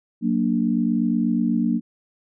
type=chord; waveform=sine; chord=Gb augmented; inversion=none; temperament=equal; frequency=185 / 233.1 / 293.7 Hz; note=Gb3 / Bb3 / D4; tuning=0 / 0 / 0 cents; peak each=-24 / -20 / -25 dBFS; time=0.21-1.81 s; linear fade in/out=50 ms; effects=none